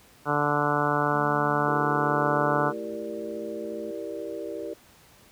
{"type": "harmonic tone", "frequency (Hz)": 146.6, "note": "D3", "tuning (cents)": -3, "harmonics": [1, 2, 3, 4, 5, 6, 7, 8, 9, 10], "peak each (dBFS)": [-31, -31, -31, -31, -31, -31, -31, -31, -31, -31], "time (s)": [0.25, 2.73], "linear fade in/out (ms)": 50}
{"type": "tone", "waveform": "sine", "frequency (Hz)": 220, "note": "A3", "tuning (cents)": 0, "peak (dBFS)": -40, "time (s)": [1.13, 3.91], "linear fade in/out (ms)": 2}
{"type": "chord", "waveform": "sine", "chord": "E half-diminished seventh", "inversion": "none", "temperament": "equal", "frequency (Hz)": [329.6, 392, 466.2, 587.3], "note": ["E4", "G4", "Bb4", "D5"], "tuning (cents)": [0, 0, 0, 0], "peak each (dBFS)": -37, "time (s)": [1.67, 4.74], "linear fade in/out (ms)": 10}
{"effects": ["pink hiss -55 dBFS RMS until 5.31 s", "high-pass 60 Hz 12 dB/octave"]}